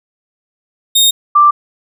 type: tone pair in turn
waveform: sawtooth / sine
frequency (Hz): 3700 / 1177.9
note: A#7 / D6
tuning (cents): -14 / +5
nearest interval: octave + minor sixth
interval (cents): 1981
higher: first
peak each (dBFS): -4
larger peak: neither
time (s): 0.95-1.11 / 1.35-1.51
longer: neither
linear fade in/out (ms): 10
effects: none